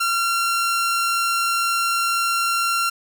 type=tone; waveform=sawtooth; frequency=1371 Hz; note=F6; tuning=32 cents flat; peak=-15 dBFS; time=0-2.9 s; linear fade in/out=10 ms; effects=none